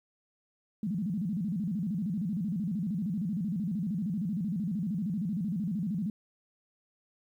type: tone with vibrato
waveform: sine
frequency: 190 Hz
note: F#3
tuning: 46 cents sharp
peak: -29 dBFS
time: 0.83-6.1 s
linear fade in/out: 2 ms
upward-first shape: square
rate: 13 Hz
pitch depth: 210 cents each way
effects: 11-bit